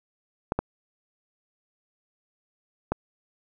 clicks, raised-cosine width 1 ms, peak -10 dBFS, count 3, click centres 0.521 / 0.59 / 2.92 s, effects none

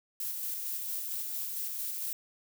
violet noise with tremolo, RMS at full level -35 dBFS, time 0.2-2.13 s, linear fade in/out 2 ms, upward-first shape square, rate 4.4 Hz, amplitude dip 25%, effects none

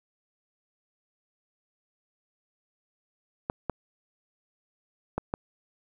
clicks, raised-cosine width 1 ms, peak -14 dBFS, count 4, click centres 3.499 / 3.697 / 5.18 / 5.339 s, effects 9-bit

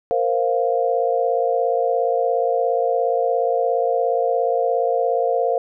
sine chord, Bb suspended second, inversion none, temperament equal, 466.2 / 523.3 / 698.5 Hz, Bb4 / C5 / F5, 0 / 0 / 0 cents, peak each -21 dBFS, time 0.11-5.58 s, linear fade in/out 0 ms, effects none

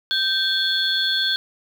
sine tone cluster, 1558 / 3343 / 3522 / 4333 Hz, G6 / G#7 / A7 / C#8, -11 / +11 / +1 / -40 cents, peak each -24 dBFS, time 0.11-1.36 s, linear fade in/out 0 ms, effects 7-bit

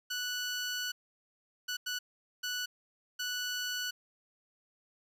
15% pulse tone bursts at uneven times, 1480 Hz, F#6, in tune, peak -27 dBFS, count 5, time 0.1-0.92 / 1.68-1.77 / 1.86-1.99 / 2.43-2.66 / 3.19-3.91 s, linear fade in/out 10 ms, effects resampled to 32000 Hz

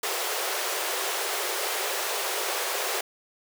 pink high-pass noise, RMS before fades -29 dBFS, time 0.03-3.01 s, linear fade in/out 5 ms, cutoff 360 Hz, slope 96 dB/octave, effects none

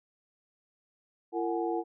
sine tone cluster, 340.2 / 456.8 / 742 / 839 Hz, F4 / A#4 / F#5 / G#5, -45 / -35 / +5 / +17 cents, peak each -31 / -34 / -35 / -38 dBFS, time 1.32-1.84 s, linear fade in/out 50 ms, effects none

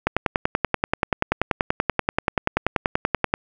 click train, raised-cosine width 0.5 ms, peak -3 dBFS, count 35, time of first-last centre 0.07-3.339 s, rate 10.4 Hz, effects none

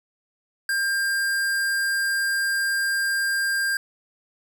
square tone, 1598 Hz, G6, 33 cents sharp, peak -22 dBFS, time 0.69-3.77 s, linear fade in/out 2 ms, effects none

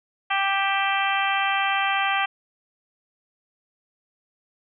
harmonic tone with a mistuned harmonic, 392.7 Hz, G4, 3 cents sharp, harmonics 2 / 3 / 4 / 5 / 6 / 7 / 8, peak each -25 / -27 / -28 / -29 / -30 / -30 / -31 dBFS, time 0.3-2.26 s, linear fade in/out 10 ms, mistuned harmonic 7, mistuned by -48 cents, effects none

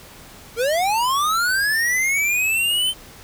square linear sweep, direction up, 440 to 3109 Hz, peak -18 dBFS, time 0.56-2.94 s, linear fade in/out 50 ms, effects pink hiss -43 dBFS RMS until 3.23 s

